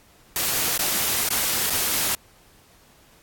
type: noise with dropouts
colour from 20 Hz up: white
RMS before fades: -23 dBFS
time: 0.36-2.15 s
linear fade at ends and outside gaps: 1 ms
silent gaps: 0.777-0.792 / 1.288-1.305 / 1.699-1.704 s
effects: pink hiss -55 dBFS RMS until 3.22 s + AAC 64 kbps